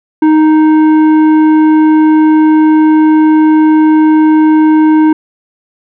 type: tone with tanh clipping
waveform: triangle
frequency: 311.1 Hz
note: D#4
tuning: in tune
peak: -5 dBFS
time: 0.22-5.13 s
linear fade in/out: 5 ms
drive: 14 dB
effects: none